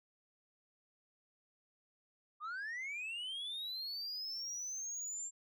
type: linear sweep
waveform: sine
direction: up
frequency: 1174.7 to 7420 Hz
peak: -37 dBFS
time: 2.4-5.31 s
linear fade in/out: 50 ms
effects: tanh soft clip ceiling -39 dBFS